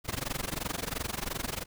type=noise with amplitude modulation; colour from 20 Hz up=pink; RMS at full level=-31 dBFS; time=0.04-1.66 s; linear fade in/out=50 ms; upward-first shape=sine; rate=22.9 Hz; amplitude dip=95%; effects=none